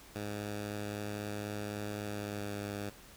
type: tone with pitch glide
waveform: 10% pulse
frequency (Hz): 103.83 to 101.99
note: G#2 to G#2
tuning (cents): 0 to -31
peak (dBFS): -29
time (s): 0.15-2.9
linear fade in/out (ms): 10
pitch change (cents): -31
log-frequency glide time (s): 2.02-2.62
effects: pink hiss -55 dBFS RMS until 3.16 s